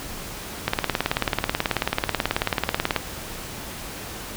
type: click train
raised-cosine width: 0.3 ms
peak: -4 dBFS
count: 43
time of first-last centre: 0.68-2.963 s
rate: 18.4 Hz
effects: pink hiss -35 dBFS RMS until 4.36 s